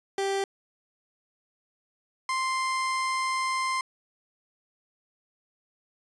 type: tone pair in turn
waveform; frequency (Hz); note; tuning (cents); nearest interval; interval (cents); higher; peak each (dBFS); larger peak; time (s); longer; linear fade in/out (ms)
30% pulse; 392 / 1046.5; G4 / C6; 0 / 0; octave + perfect fourth; 1700; second; -23; neither; 0.18-0.44 / 2.29-3.81; second; 2
effects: resampled to 22050 Hz